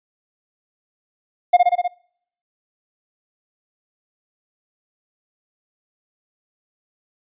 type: tone with echo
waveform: triangle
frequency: 712 Hz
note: F5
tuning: 33 cents sharp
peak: -5 dBFS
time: 1.53-1.57 s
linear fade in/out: 10 ms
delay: 62 ms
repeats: 5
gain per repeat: -2 dB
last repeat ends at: 1.88 s
effects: noise-tail reverb RT60 0.6 s tail -23 dB re dry + resampled to 8000 Hz